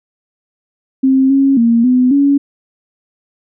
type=tone with pitch steps; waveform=sine; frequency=265.2 / 273.1 / 232.2 / 252 / 281.3 Hz; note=C4 / C#4 / A#3 / B3 / C#4; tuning=+23 / -26 / -7 / +35 / +26 cents; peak=-7 dBFS; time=1.03-2.38 s; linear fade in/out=10 ms; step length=270 ms; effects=none